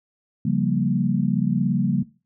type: chord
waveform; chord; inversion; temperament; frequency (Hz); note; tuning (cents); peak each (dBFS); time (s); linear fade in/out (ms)
sine; G half-diminished seventh; second; equal; 138.59 / 174.61 / 196 / 233.1; Db3 / F3 / G3 / Bb3; 0 / 0 / 0 / 0; -24; 0.45-2.03; 5
effects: noise-tail reverb RT60 0.3 s tail -17 dB re dry